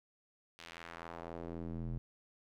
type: tone with band-pass filter sweep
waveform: square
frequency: 41.99 Hz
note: E1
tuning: 33 cents sharp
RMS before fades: -44 dBFS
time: 0.59-1.98 s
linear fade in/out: 0 ms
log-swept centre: 3400 to 120 Hz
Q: 1.1
effects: none